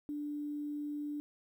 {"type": "tone with quantisation", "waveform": "sine", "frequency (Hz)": 294, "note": "D4", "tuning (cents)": 2, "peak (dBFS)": -36, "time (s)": [0.09, 1.2], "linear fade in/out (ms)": 0, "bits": 11, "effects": []}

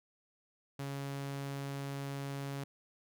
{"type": "tone", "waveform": "sawtooth", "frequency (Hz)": 139.1, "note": "C#3", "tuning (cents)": 6, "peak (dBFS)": -34, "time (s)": [0.79, 2.64], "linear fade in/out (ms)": 5, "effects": []}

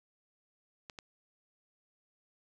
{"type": "clicks", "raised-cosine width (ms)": 0.2, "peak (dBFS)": -27, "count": 2, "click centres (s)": [0.898, 0.988], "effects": []}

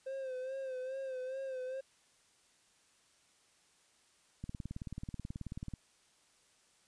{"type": "tone with vibrato", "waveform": "triangle", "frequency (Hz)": 523.3, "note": "C5", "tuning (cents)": 0, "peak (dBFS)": -36, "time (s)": [0.06, 1.81], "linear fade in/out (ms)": 10, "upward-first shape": "sine", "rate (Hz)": 2.4, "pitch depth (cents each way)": 53}
{"type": "click train", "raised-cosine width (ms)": 5, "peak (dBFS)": -29, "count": 25, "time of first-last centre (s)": [4.44, 5.737], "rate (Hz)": 18.5}
{"effects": ["white hiss -69 dBFS RMS until 6.87 s", "resampled to 22050 Hz"]}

